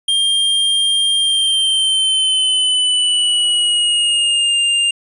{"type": "tone with pitch glide", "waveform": "square", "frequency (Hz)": [3200, 2802], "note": ["G7", "F7"], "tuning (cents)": [35, 5], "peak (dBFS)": -13, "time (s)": [0.08, 4.91], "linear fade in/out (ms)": 5, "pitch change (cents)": -230, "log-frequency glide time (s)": [1.17, 4.58], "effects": ["resampled to 24000 Hz"]}